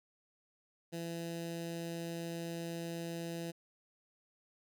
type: tone with notch filter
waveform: 15% pulse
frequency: 167.9 Hz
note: E3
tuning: 32 cents sharp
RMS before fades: -41 dBFS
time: 0.92-3.52 s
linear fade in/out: 20 ms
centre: 1200 Hz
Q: 0.84
effects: none